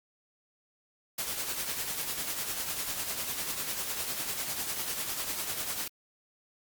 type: noise with tremolo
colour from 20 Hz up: white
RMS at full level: -32 dBFS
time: 1.18-5.88 s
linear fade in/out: 5 ms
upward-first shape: triangle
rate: 10 Hz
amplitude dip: 55%
effects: Opus 48 kbps